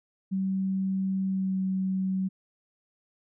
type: tone with pitch glide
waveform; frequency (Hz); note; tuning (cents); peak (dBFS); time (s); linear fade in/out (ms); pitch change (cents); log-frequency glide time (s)
sine; 191.2 to 189.22; G3 to F#3; -43 to +39; -25; 0.31-2.29; 20; -18; 1.27-1.59
effects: none